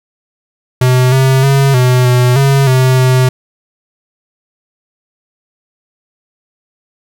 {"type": "tone with pitch steps", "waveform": "square", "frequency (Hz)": [127.1, 132.6, 137.4, 126, 124.4, 137.5, 129.4, 128.5], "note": ["C3", "C3", "C#3", "B2", "B2", "C#3", "C3", "C3"], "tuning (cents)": [-50, 23, -15, 35, 13, -14, -19, -31], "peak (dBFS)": -7, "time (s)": [0.81, 3.29], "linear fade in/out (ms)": 5, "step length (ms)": 310, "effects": ["8-bit"]}